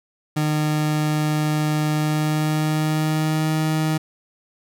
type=tone with pitch glide; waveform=30% pulse; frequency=152.3 to 156.49 Hz; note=D#3 to D#3; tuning=-37 to +10 cents; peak=-16 dBFS; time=0.36-3.98 s; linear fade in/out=10 ms; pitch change=+47 cents; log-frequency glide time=1.93-3.51 s; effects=none